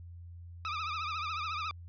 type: tone with vibrato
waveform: sawtooth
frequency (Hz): 1244.5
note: D#6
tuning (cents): 0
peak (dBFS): -30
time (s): 0.65-1.71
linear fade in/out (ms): 0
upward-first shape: triangle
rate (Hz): 14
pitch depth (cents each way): 120
effects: added 86 Hz sine -45 dBFS peak until 1.88 s + resampled to 11025 Hz